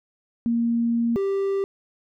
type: tone pair in turn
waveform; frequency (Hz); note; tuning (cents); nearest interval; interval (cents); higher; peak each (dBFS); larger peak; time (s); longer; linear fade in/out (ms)
sine / triangle; 233.5 / 392.7; A#3 / G4; +3 / +3; major sixth; 900; second; -19; neither; 0.46-1.16 / 1.16-1.64; first; 0
effects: none